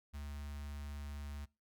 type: tone with notch filter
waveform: square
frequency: 72.1 Hz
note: D2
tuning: 31 cents flat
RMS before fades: -45 dBFS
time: 0.13-1.46 s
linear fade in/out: 20 ms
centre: 430 Hz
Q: 0.69
effects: noise-tail reverb RT60 0.3 s tail -24 dB re dry